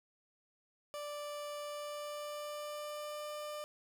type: tone with pitch glide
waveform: 30% pulse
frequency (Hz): 587.3 to 597.2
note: D5 to D5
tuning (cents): 0 to +29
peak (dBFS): -38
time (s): 0.94-3.64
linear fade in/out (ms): 0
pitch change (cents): +29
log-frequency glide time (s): 1.58-3.34
effects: none